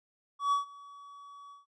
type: tone with ADSR envelope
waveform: triangle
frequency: 1135 Hz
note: C#6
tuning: 41 cents sharp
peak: -21 dBFS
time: 0.39-1.66 s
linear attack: 130 ms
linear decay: 130 ms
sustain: -24 dB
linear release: 150 ms
effects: noise-tail reverb RT60 0.1 s tail -19 dB re dry + resampled to 24000 Hz